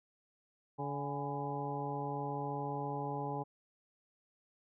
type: harmonic tone with a mistuned harmonic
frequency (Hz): 143.2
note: D3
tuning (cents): -43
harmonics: 1 / 2 / 3 / 4 / 5 / 6 / 7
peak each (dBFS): -41 / -44 / -43 / -47 / -49 / -40 / -47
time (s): 0.78-3.44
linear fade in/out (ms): 20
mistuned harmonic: 6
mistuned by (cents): -59
effects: none